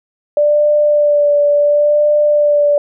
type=tone with vibrato; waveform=sine; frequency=588 Hz; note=D5; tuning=2 cents sharp; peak=-8 dBFS; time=0.37-2.78 s; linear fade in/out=2 ms; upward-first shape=sine; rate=0.71 Hz; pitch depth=20 cents each way; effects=none